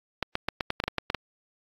clicks, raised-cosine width 0.3 ms, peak -10 dBFS, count 11, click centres 0.227 / 0.354 / 0.486 / 0.608 / 0.704 / 0.801 / 0.839 / 0.88 / 0.983 / 1.101 / 1.147 s, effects AAC 32 kbps

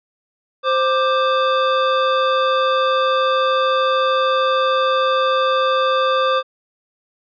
square tone pair together, 523.3 / 1183.3 Hz, C5 / D6, 0 / +13 cents, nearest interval octave + major second, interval 1413 cents, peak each -18 dBFS, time 0.63-6.43 s, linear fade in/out 50 ms, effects resampled to 11025 Hz

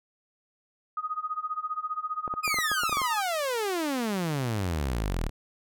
sine tone with tremolo, 1248 Hz, D#6, 5 cents sharp, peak -26 dBFS, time 0.97-3.22 s, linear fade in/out 2 ms, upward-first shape sine, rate 15 Hz, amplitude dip 90%
clicks, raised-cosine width 1 ms, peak -21 dBFS, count 11, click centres 2.278 / 2.339 / 2.478 / 2.543 / 2.587 / 2.716 / 2.835 / 2.895 / 2.927 / 2.971 / 3.017 s
sawtooth exponential sweep, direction down, 2536 to 35.27 Hz, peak -23 dBFS, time 2.43-5.3 s, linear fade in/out 20 ms
effects none

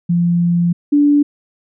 sine tone pair in turn, 172.7 / 290.4 Hz, F3 / D4, -19 / -19 cents, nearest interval major sixth, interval 900 cents, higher second, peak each -11 / -8 dBFS, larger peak second, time 0.09-0.73 / 0.92-1.23 s, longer first, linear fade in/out 10 ms, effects none

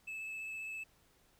triangle tone with vibrato, 2611 Hz, E7, 17 cents flat, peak -39 dBFS, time 0.07-0.84 s, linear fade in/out 10 ms, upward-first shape sine, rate 15 Hz, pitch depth 13 cents each way, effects pink hiss -69 dBFS RMS until 1.39 s

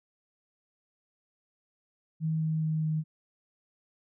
sine tone with pitch steps, 158.9 / 157.98 / 157.07 / 156.17 Hz, D#3 / D#3 / D#3 / D#3, +37 / +27 / +17 / +7 cents, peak -26 dBFS, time 2.2-3.04 s, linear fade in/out 50 ms, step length 210 ms, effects none

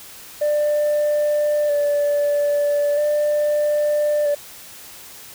sine tone with vibrato, 587.3 Hz, D5, in tune, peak -14 dBFS, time 0.41-4.35 s, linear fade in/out 10 ms, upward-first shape square, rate 0.39 Hz, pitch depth 19 cents each way, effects tanh soft clip ceiling -14 dBFS + white hiss -40 dBFS RMS until 5.34 s

